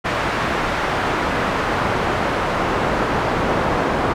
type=noise with band-pass filter sweep; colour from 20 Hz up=brown; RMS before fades=-20 dBFS; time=0.04-4.14 s; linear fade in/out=20 ms; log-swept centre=1500 to 960 Hz; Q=0.79; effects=none